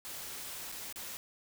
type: noise with dropouts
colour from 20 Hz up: white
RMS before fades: -43 dBFS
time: 0.05-1.17 s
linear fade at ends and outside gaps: 0 ms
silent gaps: 0.717-0.723 / 0.926-0.959 s
effects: none